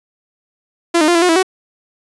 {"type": "tone with pitch steps", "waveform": "sawtooth", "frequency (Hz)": [340.3, 306.4, 348.2, 335.8, 360.5, 327.2, 374.8], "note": ["F4", "D#4", "F4", "E4", "F#4", "E4", "F#4"], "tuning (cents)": [-45, -27, -5, 32, -45, -13, 22], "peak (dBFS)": -6, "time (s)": [0.94, 1.43], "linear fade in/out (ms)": 10, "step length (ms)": 70, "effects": ["resampled to 24000 Hz"]}